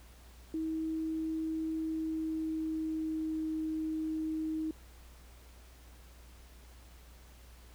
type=tone with pitch glide; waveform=sine; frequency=319.2 to 315.2 Hz; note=D#4 to D#4; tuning=+44 to +23 cents; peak=-32 dBFS; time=0.54-4.71 s; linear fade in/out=2 ms; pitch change=-21 cents; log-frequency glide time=1.77-3.48 s; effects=added 60 Hz sine -53 dBFS peak until 7.74 s + pink hiss -60 dBFS RMS until 7.74 s